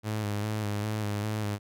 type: tone with vibrato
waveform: sawtooth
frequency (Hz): 105.4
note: G#2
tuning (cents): +26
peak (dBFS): -25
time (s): 0.03-1.59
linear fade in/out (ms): 50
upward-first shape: square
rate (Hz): 2.5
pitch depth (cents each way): 36
effects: none